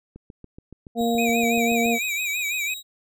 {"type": "click train", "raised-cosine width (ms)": 3, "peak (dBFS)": -28, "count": 13, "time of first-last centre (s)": [0.16, 1.86], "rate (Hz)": 7.06}
{"type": "harmonic tone", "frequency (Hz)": 233.1, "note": "A#3", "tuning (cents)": 0, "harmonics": [1, 2, 3], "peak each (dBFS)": [-22, -25, -25], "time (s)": [0.95, 1.99], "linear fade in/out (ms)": 50}
{"type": "tone", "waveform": "sawtooth", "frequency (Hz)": 3821, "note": "A#7", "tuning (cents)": 42, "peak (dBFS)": -30, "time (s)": [0.97, 2.83], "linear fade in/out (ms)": 50}
{"type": "tone with vibrato", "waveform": "square", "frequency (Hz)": 2400, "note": "D7", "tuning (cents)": 37, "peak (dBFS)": -25, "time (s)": [1.18, 2.74], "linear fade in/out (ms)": 5, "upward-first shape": "sine", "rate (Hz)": 6, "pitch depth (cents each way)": 94}
{"effects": []}